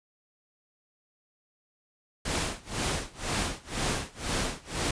pink noise with tremolo, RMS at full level -28 dBFS, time 2.25-4.91 s, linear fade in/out 5 ms, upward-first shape sine, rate 2 Hz, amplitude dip 95%, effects resampled to 22050 Hz

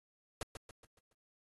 pink noise with echo, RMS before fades -39 dBFS, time 0.41-0.43 s, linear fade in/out 2 ms, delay 140 ms, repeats 5, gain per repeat -7 dB, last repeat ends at 1.13 s, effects AAC 32 kbps

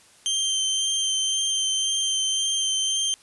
25% pulse tone with vibrato, 3136 Hz, G7, in tune, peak -18 dBFS, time 0.26-3.14 s, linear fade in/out 0 ms, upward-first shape sine, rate 1.9 Hz, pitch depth 15 cents each way, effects white hiss -54 dBFS RMS until 3.22 s + resampled to 24000 Hz

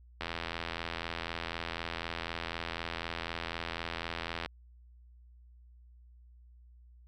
click train, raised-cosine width 0.3 ms, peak -19 dBFS, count 358, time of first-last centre 0.21-4.46 s, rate 84 Hz, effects added 60 Hz sine -54 dBFS peak until 7.07 s

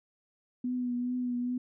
sine tone with vibrato, 246.9 Hz, B3, in tune, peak -29 dBFS, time 0.64-1.58 s, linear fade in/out 5 ms, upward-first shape triangle, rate 2.4 Hz, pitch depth 31 cents each way, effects none

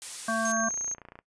blue noise, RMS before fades -35 dBFS, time 0.02-0.52 s, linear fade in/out 0 ms
harmonic tone, 224.8 Hz, A3, 37 cents sharp, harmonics 1 / 3 / 5 / 7, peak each -31 / -31 / -31 / -31 dBFS, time 0.28-0.69 s, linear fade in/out 5 ms
sine tone, 6410 Hz, G8, 38 cents sharp, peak -29 dBFS, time 0.45-0.94 s, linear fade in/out 2 ms
click train, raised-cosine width 0.5 ms, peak -30 dBFS, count 21, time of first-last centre 0.5-1.19 s, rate 29 Hz
effects noise-tail reverb RT60 0.1 s tail -19 dB re dry + resampled to 22050 Hz

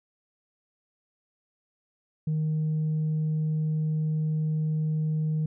sine tone, 155.4 Hz, D#3, 2 cents flat, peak -22 dBFS, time 2.27-5.46 s, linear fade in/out 5 ms, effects tanh soft clip ceiling -22 dBFS

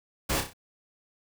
pink noise with echo, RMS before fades -28 dBFS, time 0.29-0.41 s, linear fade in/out 10 ms, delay 31 ms, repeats 4, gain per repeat -6 dB, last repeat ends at 0.534 s, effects none

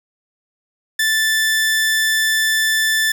sawtooth tone, 1760 Hz, A6, in tune, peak -11 dBFS, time 0.99-3.12 s, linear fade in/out 5 ms, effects 7-bit

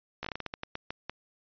slowing click train, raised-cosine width 0.3 ms, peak -19 dBFS, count 13, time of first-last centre 0.23-1.096 s, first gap 15 ms, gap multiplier 1.26, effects resampled to 11025 Hz

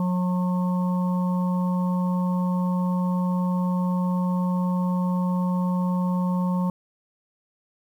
harmonic tone, 180.8 Hz, F#3, 40 cents flat, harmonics 1 / 3 / 5 / 6, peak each -21 / -35 / -34 / -36 dBFS, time 0-6.7 s, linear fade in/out 2 ms, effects 9-bit

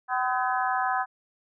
harmonic tone with a mistuned harmonic, 253.7 Hz, B3, 47 cents sharp, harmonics 3 / 4 / 5 / 6 / 7, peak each -27 / -29 / -31 / -33 / -34 dBFS, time 0.08-1.06 s, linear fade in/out 50 ms, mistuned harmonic 7, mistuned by -87 cents, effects none

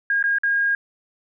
sine tone with dropouts, 1626 Hz, G#6, 37 cents flat, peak -17 dBFS, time 0.1-0.75 s, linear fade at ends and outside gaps 2 ms, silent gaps 0.227-0.239 / 0.385-0.434 s, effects none

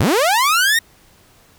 sawtooth linear sweep, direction up, 63.8 to 1892 Hz, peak -9 dBFS, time 0-0.79 s, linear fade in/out 5 ms, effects pink hiss -51 dBFS RMS until 1.58 s

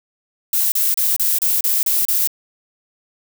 violet noise bursts, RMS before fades -17 dBFS, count 8, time 0.53-2.274 s, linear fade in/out 2 ms, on 190 ms, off 32 ms, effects none

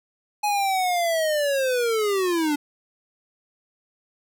square linear sweep, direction down, 842 to 286.2 Hz, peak -21 dBFS, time 0.43-2.56 s, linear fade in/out 10 ms, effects none

